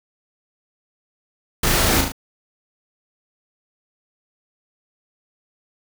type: noise with echo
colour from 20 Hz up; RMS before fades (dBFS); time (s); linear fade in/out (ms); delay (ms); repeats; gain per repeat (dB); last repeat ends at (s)
pink; -19; 1.63-2.01; 5; 37; 3; -4; 2.121
effects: none